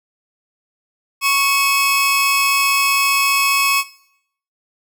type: tone pair together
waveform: sawtooth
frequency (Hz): 1107.3 / 2572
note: C#6 / E7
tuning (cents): -2 / -43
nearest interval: octave + minor third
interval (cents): 1459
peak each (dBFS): -13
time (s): 1.21-3.84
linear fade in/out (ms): 50
effects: noise-tail reverb RT60 0.7 s tail -18 dB re dry